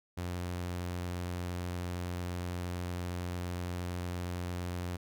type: tone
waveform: sawtooth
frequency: 88.7 Hz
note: F2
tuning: 27 cents sharp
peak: -31 dBFS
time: 0.17-4.97 s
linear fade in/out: 10 ms
effects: none